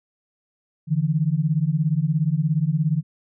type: beating tone pair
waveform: sine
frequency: 146.83 / 163.83 Hz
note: D3 / E3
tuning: 0 / -10 cents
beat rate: 17 Hz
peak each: -21 dBFS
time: 0.87-3.03 s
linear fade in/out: 50 ms
effects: none